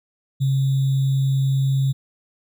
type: tone with sample-and-hold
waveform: sine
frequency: 135.1 Hz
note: C#3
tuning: 44 cents flat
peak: -16 dBFS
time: 0.4-1.93 s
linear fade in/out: 20 ms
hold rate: 3675 Hz
effects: none